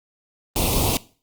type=band-stop noise; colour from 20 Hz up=pink; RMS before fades=-20 dBFS; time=0.56-0.97 s; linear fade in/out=0 ms; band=1100 to 2400 Hz; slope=48 dB/octave; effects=noise-tail reverb RT60 0.4 s tail -20 dB re dry + Opus 24 kbps